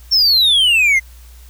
triangle exponential sweep, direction down, 5500 to 2047 Hz, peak -8 dBFS, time 0.11-1 s, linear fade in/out 20 ms, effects added 60 Hz sine -37 dBFS peak until 1.49 s + white hiss -48 dBFS RMS until 1.49 s

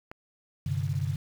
click, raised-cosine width 0.5 ms, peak -25 dBFS, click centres 0.115 s
sine chord, G suspended fourth, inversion none, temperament equal with one note detuned, 96.99 / 130.81 / 146.83 Hz, G2 / C3 / D3, -18 / 0 / 0 cents, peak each -31 dBFS, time 0.66-1.16 s, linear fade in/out 5 ms
effects 8-bit

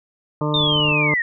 harmonic tone, 150 Hz, D3, 37 cents sharp, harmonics 1 / 2 / 3 / 4 / 6 / 7 / 8, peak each -22 / -25 / -27 / -28 / -30 / -30 / -31 dBFS, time 0.41-1.14 s, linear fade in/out 2 ms
sine linear sweep, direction down, 3684 to 1820 Hz, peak -17 dBFS, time 0.54-1.22 s, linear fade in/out 2 ms
clicks, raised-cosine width 5 ms, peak -25 dBFS, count 10, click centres 0.561 / 0.606 / 0.637 / 0.675 / 0.723 / 0.759 / 0.802 / 0.853 / 0.884 / 0.915 s
effects none

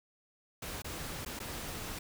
pink noise with dropouts, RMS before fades -41 dBFS, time 0.62-1.99 s, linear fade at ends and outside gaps 5 ms, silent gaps 0.821-0.844 / 1.25-1.26 / 1.392-1.4 s, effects none

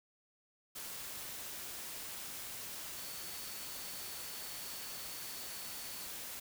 sine tone in noise, 4461 Hz, C#8, 10 cents sharp, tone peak -53 dBFS, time 2.96-6.07 s, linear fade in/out 10 ms, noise white, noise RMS -45 dBFS, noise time 0.75-6.4 s, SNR -11 dB, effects none

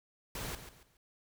pink noise with echo, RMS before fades -40 dBFS, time 0.35-0.55 s, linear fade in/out 2 ms, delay 140 ms, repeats 3, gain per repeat -10 dB, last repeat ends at 0.97 s, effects none

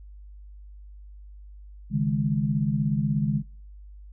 sine chord, C# suspended second, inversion none, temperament equal with one note detuned, 139.07 / 155.56 / 207.7 Hz, C#3 / D#3 / G#3, +6 / 0 / 0 cents, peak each -26 dBFS, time 1.9-3.43 s, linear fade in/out 50 ms, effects noise-tail reverb RT60 0.5 s tail -25 dB re dry + added 50 Hz sine -42 dBFS peak until 4.12 s

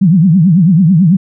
sine tone with vibrato, 174.61 Hz, F3, in tune, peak -4 dBFS, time 0.01-1.17 s, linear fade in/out 10 ms, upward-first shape triangle, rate 9.1 Hz, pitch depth 280 cents each way, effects none

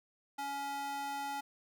square tone with high-pass filter, 280.4 Hz, C#4, 20 cents sharp, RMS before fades -39 dBFS, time 0.38-1.41 s, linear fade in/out 10 ms, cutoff 680 Hz, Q 3.2, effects none

